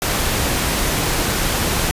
pink noise, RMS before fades -19 dBFS, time 0.02-1.91 s, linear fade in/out 0 ms, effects resampled to 32000 Hz

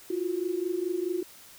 sine tone pair together, 340.1 / 364.8 Hz, F4 / F#4, -46 / -24 cents, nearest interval minor second, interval 122 cents, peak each -31 / -29 dBFS, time 0.1-1.23 s, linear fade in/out 5 ms, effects white hiss -51 dBFS RMS until 1.58 s

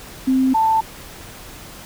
sine tone pair in turn, 261.6 / 886.5 Hz, C4 / A5, 0 / +13 cents, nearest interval octave + major sixth, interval 2113 cents, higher second, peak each -13 dBFS, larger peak neither, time 0.27-0.54 / 0.54-0.81 s, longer neither, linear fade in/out 10 ms, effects pink hiss -38 dBFS RMS until 1.85 s

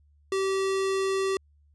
square tone, 386 Hz, G4, 27 cents flat, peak -25 dBFS, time 0.32-1.37 s, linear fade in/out 2 ms, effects added 73 Hz sine -58 dBFS peak until 1.74 s + resampled to 22050 Hz

